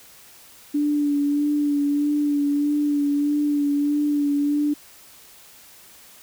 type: tone with vibrato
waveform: sine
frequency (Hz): 290.6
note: D4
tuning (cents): -18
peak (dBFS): -18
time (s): 0.74-4.74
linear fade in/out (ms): 10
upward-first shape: sine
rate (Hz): 1.6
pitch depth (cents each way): 24
effects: white hiss -48 dBFS RMS until 6.22 s